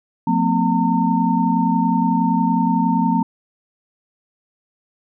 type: tone cluster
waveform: sine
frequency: 178.2 / 224.4 / 255.2 / 911 Hz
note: F3 / A3 / C4 / A#5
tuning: +35 / +34 / -43 / -40 cents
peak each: -20 dBFS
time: 0.27-3.23 s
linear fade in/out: 5 ms
effects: none